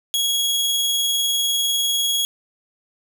sawtooth tone with tremolo, 3322 Hz, G#7, in tune, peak -14 dBFS, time 0.14-2.25 s, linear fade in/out 0 ms, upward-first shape triangle, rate 20 Hz, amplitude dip 25%, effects none

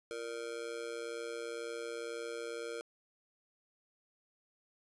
square tone with amplitude modulation, 466.2 Hz, A#4, in tune, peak -36 dBFS, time 0.11-2.81 s, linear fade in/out 0 ms, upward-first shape sine, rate 122 Hz, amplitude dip 90%, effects resampled to 24000 Hz + 11-bit

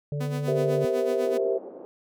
harmonic tone, 145.3 Hz, D3, 18 cents flat, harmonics 1 / 3 / 4, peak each -27 / -37 / -39 dBFS, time 0.12-0.85 s, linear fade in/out 2 ms
sawtooth tone with tremolo, 249.8 Hz, B3, 20 cents sharp, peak -27 dBFS, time 0.2-1.38 s, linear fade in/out 10 ms, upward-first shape sine, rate 8 Hz, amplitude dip 75%
sine chord, C dominant seventh, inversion second, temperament equal with one note detuned, 392 / 466.2 / 523.3 / 656.2 Hz, G4 / Bb4 / C5 / E5, 0 / 0 / 0 / -8 cents, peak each -26 / -28 / -29 / -30 dBFS, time 0.47-1.59 s, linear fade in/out 20 ms
white band-pass noise, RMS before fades -41 dBFS, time 1.25-1.85 s, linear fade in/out 0 ms, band 300 to 540 Hz, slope 24 dB/octave
effects none

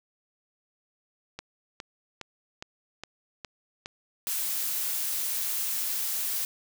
click train, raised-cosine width 0.2 ms, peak -20 dBFS, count 8, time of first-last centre 1.39-4.271 s, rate 2.43 Hz
blue noise, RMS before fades -30 dBFS, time 4.27-6.45 s, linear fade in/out 2 ms
effects none

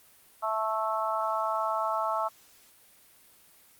harmonic tone, 219.3 Hz, A3, 6 cents flat, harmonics 3 / 4 / 5 / 6, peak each -32 / -32 / -32 / -32 dBFS, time 0.42-2.29 s, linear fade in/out 20 ms, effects white hiss -58 dBFS RMS until 3.79 s + Opus 32 kbps

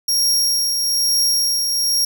sawtooth tone with tremolo, 5588 Hz, F8, in tune, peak -11 dBFS, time 0.08-2.05 s, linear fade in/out 5 ms, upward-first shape triangle, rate 1.1 Hz, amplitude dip 40%, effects none

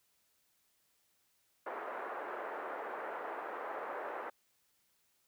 pink band-pass noise, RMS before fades -42 dBFS, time 1.66-4.3 s, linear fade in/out 5 ms, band 430 to 1600 Hz, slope 24 dB/octave, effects white hiss -75 dBFS RMS until 5.27 s

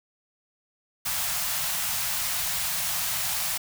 white band-stop noise, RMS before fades -28 dBFS, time 1.05-3.58 s, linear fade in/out 10 ms, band 190 to 620 Hz, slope 48 dB/octave, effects none

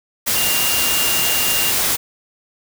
sine tone in noise, 2800 Hz, F7, 4 cents sharp, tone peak -22 dBFS, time 0.35-1.72 s, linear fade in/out 20 ms, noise white, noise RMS -18 dBFS, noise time 0.26-1.97 s, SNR -7 dB, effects none

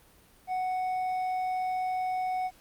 triangle tone with hard clipping, 741 Hz, F#5, 2 cents sharp, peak -29 dBFS, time 0.47-2.51 s, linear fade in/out 50 ms, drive 7 dB, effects pink hiss -59 dBFS RMS until 2.6 s + Opus 32 kbps

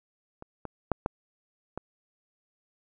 clicks, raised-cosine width 1 ms, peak -28 / -22 / -10 / -13 / -20 dBFS, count 5, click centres 0.424 / 0.653 / 0.917 / 1.061 / 1.776 s, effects none

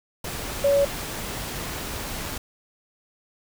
sine tone in noise, 563 Hz, C#5, 27 cents sharp, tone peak -16 dBFS, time 0.64-0.85 s, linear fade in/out 5 ms, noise pink, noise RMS -32 dBFS, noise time 0.24-2.38 s, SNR +13 dB, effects none

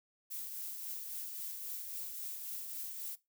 violet noise with tremolo, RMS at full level -41 dBFS, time 0.3-3.16 s, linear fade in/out 20 ms, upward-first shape triangle, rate 3.7 Hz, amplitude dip 40%, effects noise-tail reverb RT60 0.2 s tail -18 dB re dry

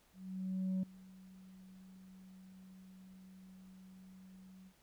sine tone with ADSR envelope, 187.6 Hz, F#3, 24 cents sharp, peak -30 dBFS, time 0.13-4.74 s, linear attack 700 ms, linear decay 5 ms, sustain -24 dB, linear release 77 ms, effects tanh soft clip ceiling -32 dBFS + pink hiss -70 dBFS RMS until 4.82 s

